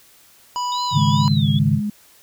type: harmonic tone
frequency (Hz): 985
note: B5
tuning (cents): -5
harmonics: 1 / 3 / 5 / 7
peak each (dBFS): -21 / -34 / -33 / -36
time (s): 0.56-1.28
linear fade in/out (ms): 0
type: tone with vibrato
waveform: sine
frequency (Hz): 3672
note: A#7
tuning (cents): -27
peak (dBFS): -27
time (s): 0.72-1.59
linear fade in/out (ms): 2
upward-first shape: sine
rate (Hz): 2.2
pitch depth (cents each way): 190
type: chord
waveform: sine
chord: Ab suspended fourth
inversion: none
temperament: equal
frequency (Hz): 103.83 / 138.59 / 155.56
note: Ab2 / Db3 / Eb3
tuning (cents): 0 / 0 / 0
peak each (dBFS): -22 / -18 / -19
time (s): 0.91-1.81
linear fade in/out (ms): 50
type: tone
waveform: sine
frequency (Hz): 208.4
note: G#3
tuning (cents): +6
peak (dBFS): -20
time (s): 0.97-1.9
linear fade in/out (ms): 5
effects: white hiss -51 dBFS RMS until 2.22 s